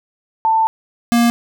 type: tone pair in turn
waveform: sine / square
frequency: 890 / 235.7 Hz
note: A5 / A#3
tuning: +20 / +19 cents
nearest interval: octave + major seventh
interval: 2301 cents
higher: first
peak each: -11 dBFS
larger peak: neither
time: 0.45-0.67 / 1.12-1.3 s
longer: first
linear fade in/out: 0 ms
effects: none